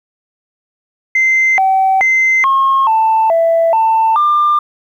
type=tone with pitch steps; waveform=sine; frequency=2076 / 766 / 2070 / 1079 / 886 / 663 / 892 / 1195 Hz; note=C7 / G5 / C7 / C#6 / A5 / E5 / A5 / D6; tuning=-14 / -40 / -19 / -47 / +12 / +10 / +23 / +30 cents; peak=-7 dBFS; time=1.15-4.59 s; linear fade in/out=5 ms; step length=430 ms; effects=tanh soft clip ceiling -5 dBFS + 8-bit